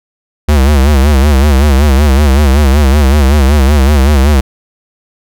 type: tone with vibrato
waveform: square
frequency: 70.4 Hz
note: C#2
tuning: 27 cents sharp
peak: -5 dBFS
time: 0.48-4.41 s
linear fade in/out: 10 ms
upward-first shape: sine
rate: 5.3 Hz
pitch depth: 130 cents each way
effects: none